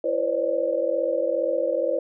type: tone cluster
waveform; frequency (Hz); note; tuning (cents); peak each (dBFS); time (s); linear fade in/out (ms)
sine; 337 / 499.9 / 542 / 562 / 597; E4 / B4 / C#5 / C#5 / D5; +38 / +21 / -39 / +24 / +28; -31 / -26 / -25 / -31 / -28; 0.04-1.99; 5
effects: none